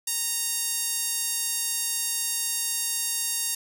5% pulse tone with band-pass filter, 928 Hz, A#5, 8 cents flat, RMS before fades -28 dBFS, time 0.07-3.55 s, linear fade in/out 5 ms, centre 12000 Hz, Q 0.6, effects 9-bit

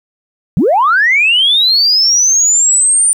sine linear sweep, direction up, 130 to 9200 Hz, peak -6 dBFS, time 0.57-3.13 s, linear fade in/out 0 ms, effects tanh soft clip ceiling -2 dBFS + 8-bit

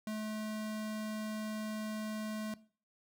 square tone, 215.4 Hz, A3, 37 cents flat, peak -37 dBFS, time 0.07-2.54 s, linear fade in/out 2 ms, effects noise-tail reverb RT60 0.4 s tail -18 dB re dry

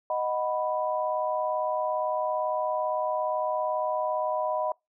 sine chord, B major, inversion first, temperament equal, 622.3 / 740 / 987.8 Hz, D#5 / F#5 / B5, 0 / 0 / 0 cents, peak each -28 / -32 / -30 dBFS, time 0.1-4.72 s, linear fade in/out 2 ms, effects noise-tail reverb RT60 0.2 s tail -26 dB re dry

